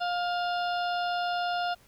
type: harmonic tone with a mistuned harmonic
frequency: 706 Hz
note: F5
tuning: 19 cents sharp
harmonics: 1 / 2 / 4 / 5 / 6 / 7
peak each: -28 / -34 / -40 / -42 / -44 / -45 dBFS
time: 0-1.75 s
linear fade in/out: 20 ms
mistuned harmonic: 7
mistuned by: +52 cents
effects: pink hiss -60 dBFS RMS until 1.87 s